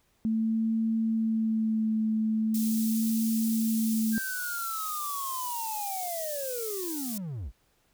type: tone with vibrato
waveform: sine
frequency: 221.4 Hz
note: A3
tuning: 11 cents sharp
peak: -24 dBFS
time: 0.25-4.18 s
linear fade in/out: 0 ms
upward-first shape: sine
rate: 0.4 Hz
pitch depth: 20 cents each way
type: high-pass noise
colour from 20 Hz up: white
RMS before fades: -37 dBFS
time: 2.54-7.18 s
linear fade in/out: 5 ms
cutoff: 5700 Hz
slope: 12 dB/octave
type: linear sweep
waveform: triangle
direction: down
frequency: 1603 to 45.62 Hz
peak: -31 dBFS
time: 4.12-7.52 s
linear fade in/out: 50 ms
effects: pink hiss -69 dBFS RMS until 7.93 s